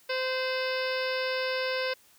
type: harmonic tone with a mistuned harmonic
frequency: 517 Hz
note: C5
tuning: 21 cents flat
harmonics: 1 / 2 / 3 / 4 / 5 / 6 / 7 / 8 / 9 / 10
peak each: -30 / -38 / -35 / -38 / -38 / -43 / -42 / -45 / -41 / -41 dBFS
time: 0.09-1.94 s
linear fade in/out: 10 ms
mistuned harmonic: 6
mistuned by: -71 cents
effects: white hiss -60 dBFS RMS until 2.18 s